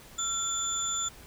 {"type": "tone cluster", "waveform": "sine", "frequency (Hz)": [1353, 3473, 7060], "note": ["E6", "A7", "A8"], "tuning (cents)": [45, -23, 5], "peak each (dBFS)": [-36, -35, -30], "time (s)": [0.18, 1.09], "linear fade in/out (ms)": 10, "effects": ["added 60 Hz sine -59 dBFS peak until 1.26 s", "pink hiss -51 dBFS RMS until 1.26 s"]}